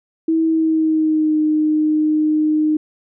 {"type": "tone with pitch glide", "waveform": "sine", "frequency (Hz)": [323.5, 307.3], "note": ["E4", "D#4"], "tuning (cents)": [-32, -21], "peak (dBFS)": -13, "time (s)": [0.28, 2.77], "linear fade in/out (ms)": 5, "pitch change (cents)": -89, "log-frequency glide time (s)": [0.44, 1.38], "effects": []}